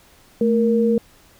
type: tone pair together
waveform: sine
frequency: 220 / 467.9 Hz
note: A3 / A#4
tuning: 0 / +6 cents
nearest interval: octave + minor second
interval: 1306 cents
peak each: -17 dBFS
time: 0.41-0.98 s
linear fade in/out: 2 ms
effects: pink hiss -52 dBFS RMS until 1.39 s